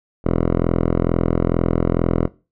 5% pulse tone with low-pass filter, 42.23 Hz, E1, 43 cents sharp, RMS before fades -18 dBFS, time 0.24-2.28 s, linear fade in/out 20 ms, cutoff 880 Hz, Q 0.7, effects noise-tail reverb RT60 0.3 s tail -20 dB re dry

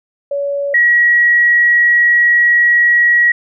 sine tone pair in turn, 565 / 1912 Hz, C#5 / A#6, +33 / +43 cents, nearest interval octave + major sixth, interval 2110 cents, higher second, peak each -15 / -7 dBFS, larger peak second, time 0.31-0.74 / 0.74-3.32 s, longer second, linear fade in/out 5 ms, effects none

